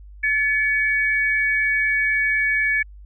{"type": "tone pair together", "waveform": "sine", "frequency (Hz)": [1729.8, 2252], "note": ["A6", "C#7"], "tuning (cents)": [-30, 27], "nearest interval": "perfect fourth", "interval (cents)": 457, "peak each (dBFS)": -20, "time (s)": [0.23, 2.83], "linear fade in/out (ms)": 10, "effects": ["added 50 Hz sine -39 dBFS peak until 3.05 s"]}